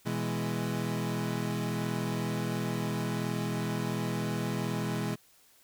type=chord; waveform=30% pulse; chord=E major; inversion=second; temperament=equal; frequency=123.47 / 164.81 / 207.7 Hz; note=B2 / E3 / G#3; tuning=0 / 0 / 0 cents; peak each=-32 dBFS; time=0.05-5.16 s; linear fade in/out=20 ms; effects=white hiss -62 dBFS RMS until 5.63 s